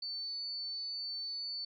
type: tone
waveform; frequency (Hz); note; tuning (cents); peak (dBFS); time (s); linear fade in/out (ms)
sine; 4501; C#8; +26; -37; 0.02-1.65; 5
effects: none